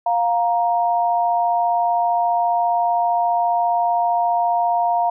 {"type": "tone pair together", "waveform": "sine", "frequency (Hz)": [702, 937], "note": ["F5", "A#5"], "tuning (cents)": [9, 9], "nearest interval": "perfect fourth", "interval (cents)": 500, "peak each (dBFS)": [-17, -20], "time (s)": [0.06, 5.1], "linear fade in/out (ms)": 5, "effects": []}